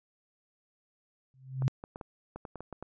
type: tone with exponential growth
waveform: sine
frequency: 131.6 Hz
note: C3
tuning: 10 cents sharp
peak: -21 dBFS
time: 1.34-1.68 s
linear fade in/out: 0 ms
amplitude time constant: 72 ms
type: clicks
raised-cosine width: 1 ms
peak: -27 dBFS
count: 10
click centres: 1.622 / 1.839 / 1.959 / 2.012 / 2.36 / 2.452 / 2.557 / 2.606 / 2.727 / 2.826 s
effects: resampled to 16000 Hz